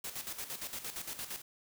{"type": "noise with tremolo", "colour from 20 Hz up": "white", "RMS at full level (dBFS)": -40, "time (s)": [0.04, 1.42], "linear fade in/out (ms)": 5, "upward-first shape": "square", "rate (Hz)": 8.7, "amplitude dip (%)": 65, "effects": []}